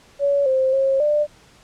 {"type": "tone with pitch steps", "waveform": "sine", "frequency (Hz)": [565, 525, 539, 595], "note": ["C#5", "C5", "C#5", "D5"], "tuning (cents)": [33, 6, -49, 22], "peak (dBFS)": -15, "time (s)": [0.19, 1.27], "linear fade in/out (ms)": 50, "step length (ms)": 270, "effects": ["pink hiss -51 dBFS RMS until 1.63 s", "low-pass 8000 Hz 12 dB/octave"]}